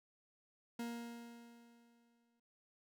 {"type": "tone with exponential decay", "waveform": "40% pulse", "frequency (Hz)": 234.9, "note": "A#3", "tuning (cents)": 13, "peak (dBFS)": -39, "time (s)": [0.79, 2.4], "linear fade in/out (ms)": 5, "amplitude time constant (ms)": 350, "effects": []}